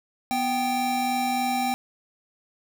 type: tone pair together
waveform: square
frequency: 246.9 / 784 Hz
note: B3 / G5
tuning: 0 / 0 cents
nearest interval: octave + minor sixth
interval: 2000 cents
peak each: -29 / -25 dBFS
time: 0.31-1.74 s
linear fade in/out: 0 ms
effects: none